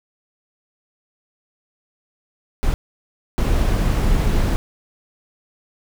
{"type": "noise bursts at uneven times", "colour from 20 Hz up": "brown", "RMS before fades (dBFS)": -17, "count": 2, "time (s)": [[2.63, 2.74], [3.38, 4.56]], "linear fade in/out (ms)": 0, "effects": []}